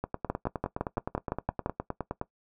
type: two click trains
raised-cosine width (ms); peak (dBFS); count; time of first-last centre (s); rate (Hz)
1; -17 / -14; 22 / 9; 0.04-2.214 / 0.3-1.661; 9.66 / 5.88
effects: noise-tail reverb RT60 0.1 s tail -18 dB re dry